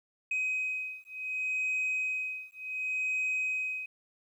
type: beating tone pair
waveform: sine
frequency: 2522 / 2522.68 Hz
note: D#7 / D#7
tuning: +23 / +23 cents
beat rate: 0.68 Hz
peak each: -32 / -32 dBFS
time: 0.31-3.86 s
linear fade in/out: 5 ms
effects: tanh soft clip ceiling -26 dBFS + 11-bit